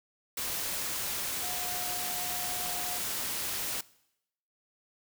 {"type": "tone in noise", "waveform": "sine", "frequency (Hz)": 720, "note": "F#5", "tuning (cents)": -47, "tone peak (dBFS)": -41, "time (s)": [1.43, 2.98], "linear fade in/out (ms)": 5, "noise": "white", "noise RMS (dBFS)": -34, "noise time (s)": [0.37, 3.81], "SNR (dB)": -10, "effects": ["noise-tail reverb RT60 0.8 s tail -21 dB re dry"]}